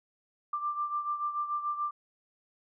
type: beating tone pair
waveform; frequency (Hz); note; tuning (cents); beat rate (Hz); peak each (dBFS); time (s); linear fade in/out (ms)
sine; 1182 / 1188.9; D6 / D6; +11 / +21; 6.9; -31 / -37; 0.53-1.91; 5
effects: none